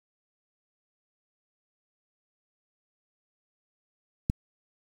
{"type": "click", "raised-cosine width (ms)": 5, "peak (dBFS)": -12, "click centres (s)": 4.299, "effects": ["7-bit"]}